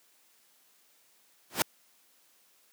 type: noise with exponential growth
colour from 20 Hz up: pink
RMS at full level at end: -20 dBFS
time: 1.5-1.62 s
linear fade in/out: 1 ms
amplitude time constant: 26 ms
effects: white hiss -65 dBFS RMS until 2.72 s + high-pass 200 Hz 12 dB/octave